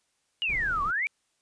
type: exponential two-way sweep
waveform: sine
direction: down then up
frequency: 2936 to 1100 to 2391 Hz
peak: -25 dBFS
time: 0.42-1.07 s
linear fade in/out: 0 ms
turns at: 0.83 s
type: noise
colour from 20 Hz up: brown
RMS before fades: -39 dBFS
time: 0.48-0.92 s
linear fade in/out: 20 ms
effects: white hiss -73 dBFS RMS until 1.41 s + resampled to 22050 Hz